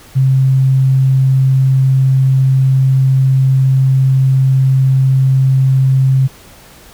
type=tone; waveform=sine; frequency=132.8 Hz; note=C3; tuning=26 cents sharp; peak=-7 dBFS; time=0.15-6.28 s; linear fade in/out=20 ms; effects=pink hiss -40 dBFS RMS until 6.93 s